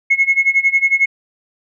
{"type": "tone with tremolo", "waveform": "sine", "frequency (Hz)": 2177, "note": "C#7", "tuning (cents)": -32, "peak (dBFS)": -7, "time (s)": [0.1, 1.06], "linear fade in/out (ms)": 10, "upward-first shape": "sine", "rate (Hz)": 11, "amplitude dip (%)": 90, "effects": ["tanh soft clip ceiling -3 dBFS"]}